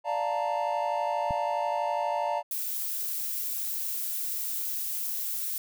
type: chord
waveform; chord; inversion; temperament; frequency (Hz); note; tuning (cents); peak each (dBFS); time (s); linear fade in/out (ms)
triangle; Bb major seventh; first; equal; 587.3 / 698.5 / 880 / 932.3; D5 / F5 / A5 / Bb5; 0 / 0 / 0 / 0; -30; 0.04-2.43; 50
type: click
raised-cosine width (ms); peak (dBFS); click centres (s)
5; -23; 1.308
type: noise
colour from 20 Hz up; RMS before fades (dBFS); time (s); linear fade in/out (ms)
violet; -32; 2.51-5.58; 2
effects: none